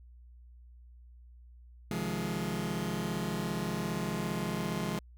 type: chord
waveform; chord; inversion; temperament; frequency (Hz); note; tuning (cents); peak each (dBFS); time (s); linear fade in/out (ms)
sawtooth; F minor seventh; second; just; 130.96 / 157.15 / 174.61 / 209.5; C3 / Eb3 / F3 / Ab3; +2 / +18 / 0 / +15; -36 / -36 / -32 / -32; 1.91-4.99; 2
effects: added 60 Hz sine -51 dBFS peak until 5.17 s